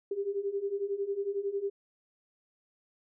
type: beating tone pair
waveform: sine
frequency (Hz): 392 / 403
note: G4 / G4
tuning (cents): 0 / +48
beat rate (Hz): 11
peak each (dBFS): -35 / -32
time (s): 0.11-1.7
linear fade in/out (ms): 5
effects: none